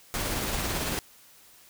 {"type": "noise with tremolo", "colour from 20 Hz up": "pink", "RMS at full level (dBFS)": -29, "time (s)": [0.14, 0.99], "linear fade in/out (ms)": 0, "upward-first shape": "sine", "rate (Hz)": 18, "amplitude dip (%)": 25, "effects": ["white hiss -55 dBFS RMS until 1.69 s"]}